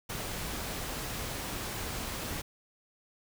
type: noise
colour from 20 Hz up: pink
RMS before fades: -37 dBFS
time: 0.09-2.42 s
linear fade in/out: 10 ms
effects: none